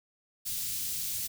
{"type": "band-stop noise", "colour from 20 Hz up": "white", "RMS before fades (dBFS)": -34, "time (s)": [0.45, 1.28], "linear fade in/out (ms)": 20, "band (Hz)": [150, 3900], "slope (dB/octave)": 12, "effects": []}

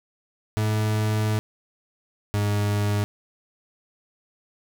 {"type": "tone pair in turn", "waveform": "40% pulse", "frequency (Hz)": [107.5, 103.16], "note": ["A2", "G#2"], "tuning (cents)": [-40, -11], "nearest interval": "minor second", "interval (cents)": 71, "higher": "first", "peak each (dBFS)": -20, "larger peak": "neither", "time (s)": [[0.57, 1.39], [2.34, 3.04]], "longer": "first", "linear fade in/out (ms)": 0, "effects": []}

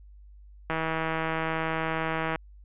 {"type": "click train", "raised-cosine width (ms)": 0.5, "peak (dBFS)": -14, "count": 268, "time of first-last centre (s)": [0.7, 2.358], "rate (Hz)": 161, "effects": ["added 50 Hz sine -47 dBFS peak until 2.64 s", "resampled to 8000 Hz"]}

